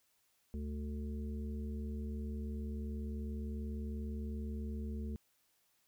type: harmonic tone with a mistuned harmonic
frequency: 73.1 Hz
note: D2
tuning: 7 cents flat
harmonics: 1 / 3 / 5 / 6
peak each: -39 / -43 / -53 / -54 dBFS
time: 0.54-5.16 s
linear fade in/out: 0 ms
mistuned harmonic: 6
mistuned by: +28 cents
effects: white hiss -75 dBFS RMS until 5.87 s